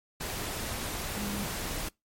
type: tone in noise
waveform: sine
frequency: 203.4 Hz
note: G#3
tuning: 36 cents flat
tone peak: -34 dBFS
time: 1.16-1.45 s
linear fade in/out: 10 ms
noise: pink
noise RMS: -35 dBFS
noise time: 0.2-1.89 s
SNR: -2 dB
effects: noise-tail reverb RT60 0.2 s tail -25 dB re dry + MP3 64 kbps